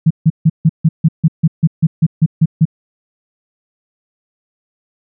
sine tone bursts, 160 Hz, D#3, 49 cents sharp, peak -5 dBFS, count 14, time 0.06-2.654 s, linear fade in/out 10 ms, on 46 ms, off 150 ms, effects none

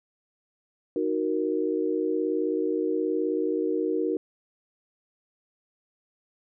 sine chord, D# minor, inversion none, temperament equal, 311.1 / 370 / 466.2 Hz, D#4 / F#4 / A#4, 0 / 0 / 0 cents, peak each -28 dBFS, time 0.96-4.17 s, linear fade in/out 2 ms, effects none

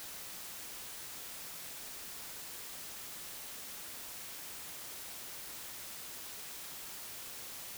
silence, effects white hiss -46 dBFS RMS until 7.77 s

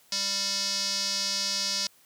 square tone with band-pass filter, 197.5 Hz, G3, 13 cents sharp, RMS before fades -29 dBFS, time 0.12-1.87 s, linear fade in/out 2 ms, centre 5100 Hz, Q 4.5, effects white hiss -60 dBFS RMS until 2.05 s + high-pass 60 Hz 12 dB/octave

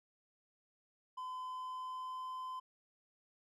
triangle tone with pitch glide, 1018 to 1025.7 Hz, C6 to C6, -48 to -35 cents, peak -39 dBFS, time 1.17-2.6 s, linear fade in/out 10 ms, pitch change +13 cents, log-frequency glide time 1.38-2.29 s, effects none

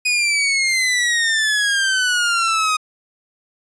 sawtooth exponential sweep, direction down, 2489 to 1244.5 Hz, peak -12 dBFS, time 0.05-2.77 s, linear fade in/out 10 ms, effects resampled to 22050 Hz

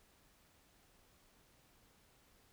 silence, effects pink hiss -69 dBFS RMS until 2.52 s

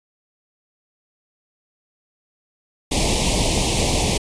pink band-stop noise, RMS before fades -19 dBFS, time 2.91-4.18 s, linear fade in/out 10 ms, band 950 to 2200 Hz, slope 48 dB/octave, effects resampled to 22050 Hz

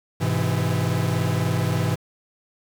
45% pulse chord, Ab augmented, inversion none, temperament equal with one note detuned, 103.83 / 127.53 / 164.81 Hz, Ab2 / C3 / E3, 0 / -44 / 0 cents, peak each -25 dBFS, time 0.2-1.96 s, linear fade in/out 20 ms, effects 7-bit

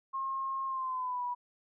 sine tone with pitch glide, 1073 to 978.3 Hz, C6 to B5, +43 to -17 cents, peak -32 dBFS, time 0.13-1.35 s, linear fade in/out 20 ms, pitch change -160 cents, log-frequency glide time 0.66-1.24 s, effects none

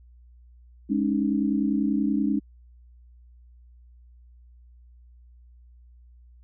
sine chord, Ab suspended fourth, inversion none, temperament equal with one note detuned, 207.7 / 277.2 / 307.4 Hz, Ab3 / Db4 / Eb4, 0 / 0 / -21 cents, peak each -25 / -25 / -27 dBFS, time 0.89-2.4 s, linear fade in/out 20 ms, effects added 60 Hz sine -49 dBFS peak until 6.43 s

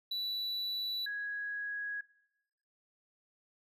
triangle / sine tone pair in turn, 3951 / 1661.2 Hz, B7 / G#6, 0 / 0 cents, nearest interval octave + minor third, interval 1500 cents, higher first, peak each -32 / -35 dBFS, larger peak first, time 0.11-1.06 / 1.06-2.01 s, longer neither, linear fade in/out 5 ms, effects noise-tail reverb RT60 0.9 s tail -21 dB re dry

